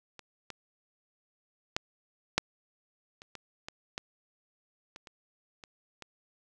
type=clicks; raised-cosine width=0.2 ms; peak=-28 / -23 / -11 / -6 / -30 / -25 / -22 / -18 / -28 / -30 / -29 / -26 dBFS; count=12; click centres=0.193 / 0.503 / 1.765 / 2.38 / 3.219 / 3.353 / 3.685 / 3.979 / 4.961 / 5.072 / 5.638 / 6.023 s; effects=none